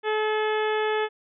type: harmonic tone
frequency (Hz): 430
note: A4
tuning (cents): -40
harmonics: 1 / 2 / 3 / 4 / 5 / 6 / 7 / 8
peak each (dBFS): -24 / -29 / -34 / -32 / -37 / -39 / -41 / -40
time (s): 0.03-1.09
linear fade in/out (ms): 50
effects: none